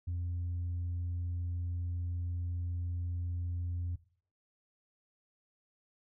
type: tone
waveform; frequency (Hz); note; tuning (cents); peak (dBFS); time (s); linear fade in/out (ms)
sine; 87.31; F2; 0; -31; 0.07-3.96; 10
effects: noise-tail reverb RT60 0.5 s tail -19 dB re dry + tanh soft clip ceiling -31 dBFS